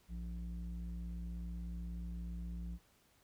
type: tone with low-pass filter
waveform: square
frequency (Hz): 58.27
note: A#1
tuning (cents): 0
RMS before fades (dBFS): -43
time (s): 0.08-2.79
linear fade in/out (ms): 50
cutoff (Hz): 170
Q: 1.9
effects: pink hiss -70 dBFS RMS until 3.23 s